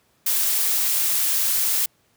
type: noise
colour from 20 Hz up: blue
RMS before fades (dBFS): -21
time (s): 0.26-1.86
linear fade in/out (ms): 5
effects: pink hiss -63 dBFS RMS until 2.16 s + high-pass 80 Hz 12 dB/octave